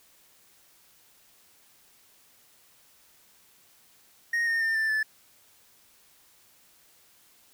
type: tone with pitch steps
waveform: triangle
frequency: 1864.7 / 1833.7 / 1803.3 / 1773.3 / 1743.9 Hz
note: A#6 / A#6 / A6 / A6 / A6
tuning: 0 / -29 / +42 / +13 / -16 cents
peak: -22 dBFS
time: 4.33-5.03 s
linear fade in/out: 5 ms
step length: 140 ms
effects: white hiss -60 dBFS RMS until 7.53 s